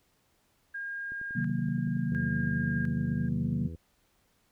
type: tone with tremolo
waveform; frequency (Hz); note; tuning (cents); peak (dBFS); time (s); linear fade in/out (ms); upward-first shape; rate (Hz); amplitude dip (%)
sine; 1618; G#6; -46; -34; 0.74-3.29; 10; square; 0.71; 75
type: click train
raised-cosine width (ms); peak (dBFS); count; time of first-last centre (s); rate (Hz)
3; -37; 10; 1.12-1.969; 10.6
type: chord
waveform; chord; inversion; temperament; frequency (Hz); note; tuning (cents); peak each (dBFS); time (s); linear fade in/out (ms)
sine; C half-diminished seventh; none; equal; 130.81 / 155.56 / 185 / 233.1; C3 / Eb3 / Gb3 / Bb3; 0 / 0 / 0 / 0; -33; 1.35-3.68; 10
type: harmonic tone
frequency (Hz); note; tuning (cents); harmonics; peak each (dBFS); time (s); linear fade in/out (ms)
82.41; E2; 0; 1 / 2 / 3 / 4 / 5 / 6; -39 / -45 / -49 / -51 / -53 / -55; 2.11-3.76; 5
effects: pink hiss -70 dBFS RMS until 4.51 s